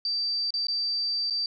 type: tone with dropouts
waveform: sine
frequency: 4660 Hz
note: D8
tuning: 14 cents flat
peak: -25 dBFS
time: 0.05-1.46 s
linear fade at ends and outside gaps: 2 ms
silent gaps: 0.506-0.539 / 0.67-0.683 / 1.3-1.306 s
effects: none